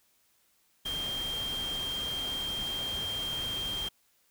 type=tone in noise; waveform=sine; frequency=3187 Hz; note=G7; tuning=28 cents sharp; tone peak=-32 dBFS; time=0.85-3.89 s; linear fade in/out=10 ms; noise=pink; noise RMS=-41 dBFS; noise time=0.85-3.89 s; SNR=+6 dB; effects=white hiss -69 dBFS RMS until 4.3 s